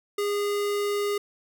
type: tone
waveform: square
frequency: 409.1 Hz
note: G#4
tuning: 26 cents flat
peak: -25 dBFS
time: 0.18-1.18 s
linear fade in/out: 5 ms
effects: none